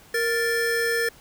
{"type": "tone pair together", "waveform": "square", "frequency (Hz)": [466.2, 1761.8], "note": ["A#4", "A6"], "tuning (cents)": [0, 2], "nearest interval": "octave + major seventh", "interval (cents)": 2302, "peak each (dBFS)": -25, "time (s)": [0.14, 1.09], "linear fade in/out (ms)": 5, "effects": ["pink hiss -51 dBFS RMS until 1.2 s"]}